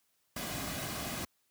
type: noise with comb filter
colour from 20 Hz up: pink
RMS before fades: -38 dBFS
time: 0.36-1.25 s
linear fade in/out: 5 ms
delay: 2.2 ms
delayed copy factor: -0.5
effects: white hiss -75 dBFS RMS until 1.5 s + high-pass 60 Hz 12 dB/octave